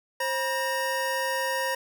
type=tone cluster; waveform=square; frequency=531 / 963 / 1848 Hz; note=C5 / B5 / A#6; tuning=+25 / -44 / -16 cents; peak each=-31 dBFS; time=0.2-1.75 s; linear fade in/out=5 ms; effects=none